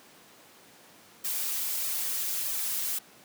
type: noise with flanger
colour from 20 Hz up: blue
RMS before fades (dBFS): -31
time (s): 1.24-2.99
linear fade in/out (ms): 10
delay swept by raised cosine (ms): 1.6 to 7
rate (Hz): 1.6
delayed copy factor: +0.85
effects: pink hiss -54 dBFS RMS until 3.24 s + high-pass 200 Hz 12 dB/octave